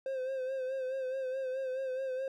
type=tone with vibrato; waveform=triangle; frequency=523.3 Hz; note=C5; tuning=in tune; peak=-31 dBFS; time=0.06-2.28 s; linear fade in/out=2 ms; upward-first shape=sine; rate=4.7 Hz; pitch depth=46 cents each way; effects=none